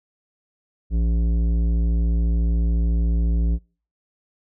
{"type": "tone with tanh clipping", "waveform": "triangle", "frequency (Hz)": 57, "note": "A#1", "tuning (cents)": -38, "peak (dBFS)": -19, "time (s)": [0.9, 3.59], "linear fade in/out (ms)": 50, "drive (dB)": 16, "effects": ["noise-tail reverb RT60 0.4 s tail -26 dB re dry"]}